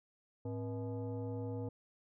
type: tone with frequency modulation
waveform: sine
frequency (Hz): 107.5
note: A2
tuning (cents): -40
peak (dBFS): -37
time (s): 0.45-1.69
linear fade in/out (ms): 5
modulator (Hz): 373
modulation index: 1.1
effects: none